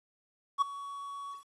triangle tone with ADSR envelope, 1123 Hz, C#6, 22 cents sharp, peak -19 dBFS, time 0.58-1.44 s, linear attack 36 ms, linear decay 11 ms, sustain -18 dB, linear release 130 ms, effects resampled to 24000 Hz + 10-bit

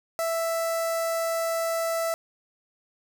sawtooth tone with notch filter, 661 Hz, E5, 5 cents sharp, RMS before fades -27 dBFS, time 0.19-2.14 s, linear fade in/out 0 ms, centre 3100 Hz, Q 0.93, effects none

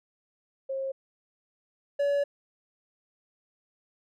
sine / triangle tone pair in turn, 537 / 568.9 Hz, C5 / C#5, +45 / +45 cents, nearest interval minor second, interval 100 cents, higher second, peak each -29 / -21 dBFS, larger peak second, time 0.69-0.92 / 1.99-2.24 s, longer second, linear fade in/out 10 ms, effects none

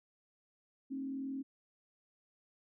sine tone with frequency modulation, 269.2 Hz, C4, 49 cents sharp, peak -37 dBFS, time 0.9-1.43 s, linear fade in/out 20 ms, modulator 40.9 Hz, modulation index 0.5, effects none

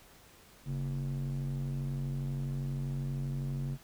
square tone with band-pass filter, 46.25 Hz, F#1, in tune, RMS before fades -35 dBFS, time 0.65-3.78 s, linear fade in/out 50 ms, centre 160 Hz, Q 3.5, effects pink hiss -58 dBFS RMS until 3.83 s

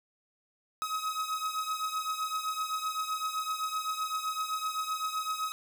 45% pulse beating tone pair, 1269 / 1276.8 Hz, D#6 / D#6, +34 / +44 cents, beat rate 7.8 Hz, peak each -33 / -36 dBFS, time 0.82-5.52 s, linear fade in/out 0 ms, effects none

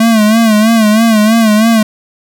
square tone with vibrato, 220 Hz, A3, in tune, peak -6 dBFS, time 0-1.83 s, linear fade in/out 5 ms, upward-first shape sine, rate 3.1 Hz, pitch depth 80 cents each way, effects none

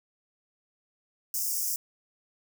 white high-pass noise, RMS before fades -30 dBFS, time 1.34-1.76 s, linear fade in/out 2 ms, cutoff 5100 Hz, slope 96 dB/octave, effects none

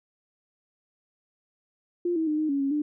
sine tone with pitch steps, 349.4 / 321.5 / 304 / 309.7 / 279.7 / 275.1 / 297.8 Hz, F4 / E4 / D#4 / D#4 / C#4 / C#4 / D4, +1 / -43 / -40 / -8 / +16 / -13 / +24 cents, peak -23 dBFS, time 2.05-2.82 s, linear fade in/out 5 ms, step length 110 ms, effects none

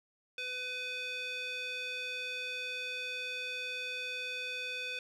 square tone with band-pass filter, 502 Hz, B4, 28 cents sharp, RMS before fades -39 dBFS, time 0.38-4.99 s, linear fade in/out 2 ms, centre 2900 Hz, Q 4, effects none

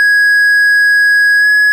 triangle tone with pitch glide, 1661.2 to 1683.4 Hz, G#6 to G#6, 0 to +23 cents, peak -4 dBFS, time 0-1.72 s, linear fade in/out 0 ms, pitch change +23 cents, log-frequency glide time 1.38-1.47 s, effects none

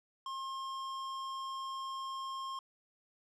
square tone, 1068 Hz, C6, 35 cents sharp, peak -39 dBFS, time 0.26-2.59 s, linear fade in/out 2 ms, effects low-pass 6000 Hz 12 dB/octave

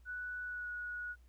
sine tone with pitch glide, 1480 to 1459.6 Hz, F#6 to F#6, 0 to -24 cents, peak -39 dBFS, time 0.05-1.16 s, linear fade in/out 50 ms, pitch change -24 cents, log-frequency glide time 0.43-0.72 s, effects added 60 Hz sine -58 dBFS peak until 1.28 s + pink hiss -75 dBFS RMS until 1.28 s

